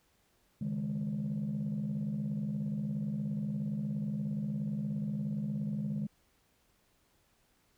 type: chord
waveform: sine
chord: C# suspended second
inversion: none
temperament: equal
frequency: 138.59 / 155.56 / 207.7 Hz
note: C#3 / D#3 / G#3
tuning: 0 / 0 / 0 cents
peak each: -38 / -36 / -33 dBFS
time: 0.61-6.07 s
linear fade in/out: 5 ms
effects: tanh soft clip ceiling -28 dBFS + pink hiss -71 dBFS RMS until 7.77 s